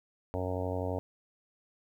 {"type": "harmonic tone", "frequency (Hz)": 91.8, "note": "F#2", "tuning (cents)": -13, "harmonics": [1, 2, 3, 4, 5, 6, 7, 8, 9, 10], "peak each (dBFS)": [-35, -46, -39, -46, -38, -39, -40, -45, -46, -46], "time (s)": [0.34, 0.99], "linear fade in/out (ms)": 0, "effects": ["11-bit"]}